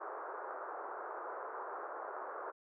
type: band-pass noise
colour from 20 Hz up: white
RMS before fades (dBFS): -44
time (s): 0-2.52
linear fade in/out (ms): 20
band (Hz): 370 to 1400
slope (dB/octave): 48
effects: none